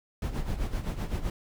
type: noise with tremolo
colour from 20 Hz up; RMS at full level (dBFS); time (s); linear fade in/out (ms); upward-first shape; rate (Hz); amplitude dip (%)
brown; -28; 0.22-1.3; 2; sine; 7.8; 70
effects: none